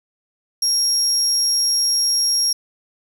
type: tone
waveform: 35% pulse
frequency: 5588 Hz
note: F8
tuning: in tune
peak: -13 dBFS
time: 0.62-2.53 s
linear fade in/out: 5 ms
effects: none